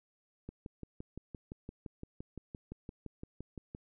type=click train; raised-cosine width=3 ms; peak=-30 dBFS; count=20; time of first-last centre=0.49-3.749 s; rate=5.83 Hz; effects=none